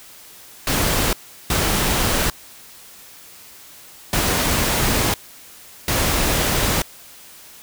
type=noise bursts at uneven times; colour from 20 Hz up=pink; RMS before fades=-19 dBFS; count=4; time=0.67-1.13 / 1.5-2.3 / 4.13-5.14 / 5.88-6.82 s; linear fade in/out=2 ms; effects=white hiss -43 dBFS RMS until 7.62 s